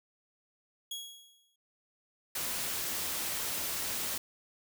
sawtooth tone with exponential decay, 3322 Hz, G#7, in tune, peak -32 dBFS, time 0.91-1.56 s, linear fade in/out 5 ms, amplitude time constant 140 ms
white noise, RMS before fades -35 dBFS, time 2.35-4.18 s, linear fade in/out 5 ms
effects none

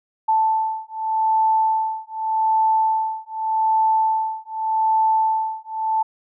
sine beating tone pair, 880 / 880.84 Hz, A5 / A5, 0 / +2 cents, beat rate 0.84 Hz, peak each -20 dBFS, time 0.28-6.03 s, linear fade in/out 10 ms, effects none

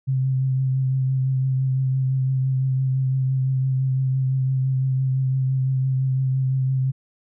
sine tone with vibrato, 131.7 Hz, C3, 12 cents sharp, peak -18 dBFS, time 0.07-6.92 s, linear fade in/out 20 ms, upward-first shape triangle, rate 5.9 Hz, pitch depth 24 cents each way, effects none

